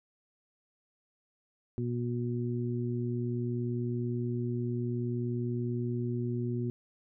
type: harmonic tone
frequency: 120.6 Hz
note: B2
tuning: 41 cents flat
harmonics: 1 / 2 / 3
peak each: -32 / -35 / -37 dBFS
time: 1.78-6.7 s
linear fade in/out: 0 ms
effects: none